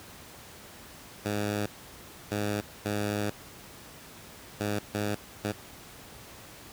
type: tone bursts at uneven times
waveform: 10% pulse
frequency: 103.83 Hz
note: G#2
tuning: in tune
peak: -20 dBFS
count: 6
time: 1.25-1.66 / 2.31-2.61 / 2.85-3.3 / 4.6-4.79 / 4.94-5.15 / 5.44-5.52 s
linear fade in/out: 5 ms
effects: pink hiss -48 dBFS RMS until 6.72 s + high-pass 60 Hz 12 dB/octave